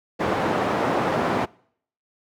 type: band-pass noise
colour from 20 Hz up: white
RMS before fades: -23 dBFS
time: 0.19-1.46 s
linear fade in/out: 20 ms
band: 140 to 850 Hz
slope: 12 dB/octave
effects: noise-tail reverb RT60 0.6 s tail -24 dB re dry